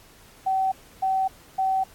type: tone bursts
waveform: sine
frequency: 764 Hz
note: G5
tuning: 45 cents flat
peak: -20 dBFS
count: 3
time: 0.46-1.84 s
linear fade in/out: 10 ms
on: 260 ms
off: 300 ms
effects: pink hiss -52 dBFS RMS until 1.94 s + AAC 64 kbps